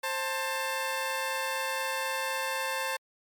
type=tone pair together; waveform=15% pulse; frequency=528.6 / 889 Hz; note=C5 / A5; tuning=+18 / +18 cents; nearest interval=major sixth; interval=900 cents; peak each=-26 dBFS; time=0.03-2.97 s; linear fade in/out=10 ms; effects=MP3 96 kbps